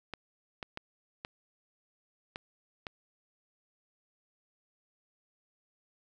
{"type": "clicks", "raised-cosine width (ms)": 0.3, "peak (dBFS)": -22, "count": 6, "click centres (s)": [0.137, 0.628, 0.774, 1.249, 2.359, 2.868], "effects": []}